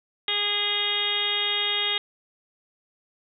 harmonic tone, 411.3 Hz, G#4, 17 cents flat, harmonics 1 / 2 / 3 / 4 / 5 / 6 / 7 / 8 / 9, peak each -37 / -38 / -38 / -38 / -31 / -37 / -31 / -27 / -28 dBFS, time 0.28-1.98 s, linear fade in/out 2 ms, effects none

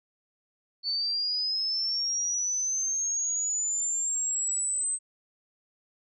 sine linear sweep, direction up, 4457 to 8250 Hz, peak -26 dBFS, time 0.83-4.99 s, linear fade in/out 50 ms, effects none

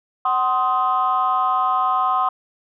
sine chord, C diminished, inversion second, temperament just, 753.5 / 1046.5 / 1255.8 Hz, Gb5 / C6 / Eb6, +31 / 0 / +16 cents, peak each -21 / -19 / -20 dBFS, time 0.25-2.29 s, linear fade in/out 5 ms, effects tanh soft clip ceiling -9 dBFS

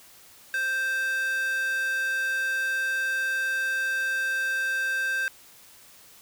square tone with high-pass filter, 523.3 Hz, C5, in tune, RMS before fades -27 dBFS, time 0.54-5.28 s, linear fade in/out 0 ms, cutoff 1700 Hz, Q 8.4, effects white hiss -52 dBFS RMS until 6.21 s

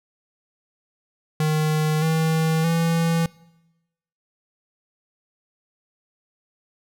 square tone with pitch steps, 154.6 / 160.24 / 166.08 Hz, D#3 / E3 / E3, -11 / -49 / +13 cents, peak -19 dBFS, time 1.4-3.26 s, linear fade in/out 2 ms, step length 620 ms, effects noise-tail reverb RT60 1.0 s tail -23 dB re dry

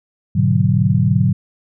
sine chord, G# half-diminished seventh, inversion none, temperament equal, 103.83 / 123.47 / 146.83 / 185 Hz, G#2 / B2 / D3 / F#3, 0 / 0 / 0 / 0 cents, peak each -17 dBFS, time 0.35-1.33 s, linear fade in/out 10 ms, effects none

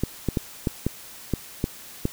clicks, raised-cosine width 3 ms, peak -9 dBFS, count 8, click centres 0.036 / 0.287 / 0.372 / 0.672 / 0.866 / 1.337 / 1.641 / 2.054 s, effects white hiss -43 dBFS RMS until 2.12 s

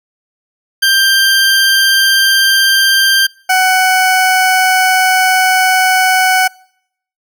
20% pulse tone pair in turn, 1579 / 747.1 Hz, G6 / F#5, +12 / +17 cents, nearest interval octave + minor second, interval 1295 cents, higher first, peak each -3 dBFS, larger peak neither, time 0.82-3.27 / 3.49-6.48 s, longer second, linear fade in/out 10 ms, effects noise-tail reverb RT60 0.7 s tail -26 dB re dry

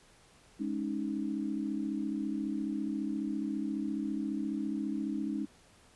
sine chord, Ab suspended fourth, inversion none, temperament just, 207.7 / 276.9 / 311.5 Hz, Ab3 / Db4 / Eb4, 0 / -2 / +2 cents, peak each -36 / -36 / -36 dBFS, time 0.59-5.46 s, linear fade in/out 20 ms, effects pink hiss -61 dBFS RMS until 5.95 s + resampled to 24000 Hz

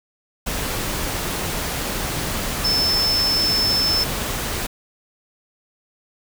sine tone in noise, 5274 Hz, E8, in tune, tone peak -17 dBFS, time 2.64-4.04 s, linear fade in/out 10 ms, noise pink, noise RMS -25 dBFS, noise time 0.46-4.67 s, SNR +5 dB, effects none

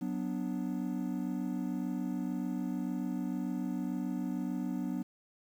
triangle chord, B minor, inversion second, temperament equal, 185 / 246.9 / 293.7 Hz, F#3 / B3 / D4, 0 / 0 / 0 cents, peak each -35 / -34 / -36 dBFS, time 0.01-5.03 s, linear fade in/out 10 ms, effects 10-bit

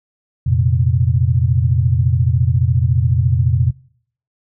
sine chord, F suspended fourth, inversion none, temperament equal, 87.31 / 116.54 / 130.81 Hz, F2 / Bb2 / C3, 0 / 0 / 0 cents, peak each -16 dBFS, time 0.46-3.71 s, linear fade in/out 10 ms, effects noise-tail reverb RT60 0.6 s tail -22 dB re dry

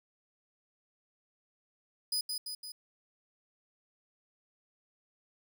sawtooth tone with echo, 4978 Hz, D#8, in tune, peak -27 dBFS, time 2.12-2.21 s, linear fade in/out 5 ms, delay 170 ms, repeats 3, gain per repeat -4 dB, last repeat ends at 2.72 s, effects none

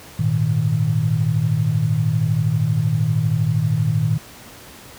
sine chord, Ab suspended second, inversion none, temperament equal, 103.83 / 116.54 / 155.56 Hz, Ab2 / Bb2 / Eb3, 0 / 0 / 0 cents, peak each -23 / -19 / -19 dBFS, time 0.19-4.18 s, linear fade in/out 5 ms, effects pink hiss -41 dBFS RMS until 4.98 s + high-pass 60 Hz 12 dB/octave

